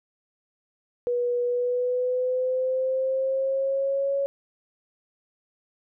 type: tone with pitch glide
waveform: sine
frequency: 485.9 to 554.9 Hz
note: B4 to C#5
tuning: -28 to +2 cents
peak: -22 dBFS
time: 1.07-4.26 s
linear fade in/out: 0 ms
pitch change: +230 cents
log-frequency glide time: 1.43-4.15 s
effects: none